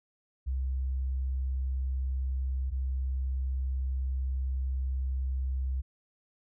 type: tone pair in turn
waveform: sine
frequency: 65.41 / 65.41 Hz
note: C2 / C2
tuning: 0 / 0 cents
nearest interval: unison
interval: 0 cents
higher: neither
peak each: -28 dBFS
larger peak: neither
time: 0.46-2.71 / 2.71-5.82 s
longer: second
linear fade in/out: 20 ms
effects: none